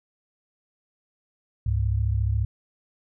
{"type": "tone pair together", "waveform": "sine", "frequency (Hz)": [68.8, 103.06], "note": ["C#2", "G#2"], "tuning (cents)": [-12, -13], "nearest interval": "perfect fifth", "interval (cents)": 699, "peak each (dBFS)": [-24, -23], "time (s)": [1.66, 2.45], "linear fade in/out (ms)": 5, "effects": []}